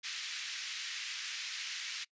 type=band-pass noise; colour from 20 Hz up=pink; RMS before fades=-41 dBFS; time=0.03-2.05 s; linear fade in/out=20 ms; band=1900 to 6600 Hz; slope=24 dB/octave; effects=noise-tail reverb RT60 0.1 s tail -23 dB re dry + resampled to 16000 Hz